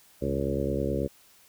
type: harmonic tone with a mistuned harmonic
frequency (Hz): 69.3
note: C#2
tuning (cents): 0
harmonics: 1 / 2 / 3 / 4 / 5 / 6 / 7 / 8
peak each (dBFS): -34 / -34 / -34 / -34 / -34 / -34 / -34 / -34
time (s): 0.21-1.08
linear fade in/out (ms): 20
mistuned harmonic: 2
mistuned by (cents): -62
effects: white hiss -58 dBFS RMS until 1.48 s